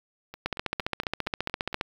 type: two click trains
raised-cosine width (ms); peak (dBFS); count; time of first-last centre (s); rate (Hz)
0.3; -11 / -24; 21 / 7; 0.46-1.811 / 0.34-1.729; 14.8 / 4.32
effects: 7-bit